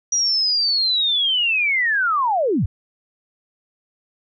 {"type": "linear sweep", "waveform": "sine", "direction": "down", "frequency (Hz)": [5810, 63], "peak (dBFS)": -16, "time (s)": [0.12, 2.66], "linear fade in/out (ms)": 5, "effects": []}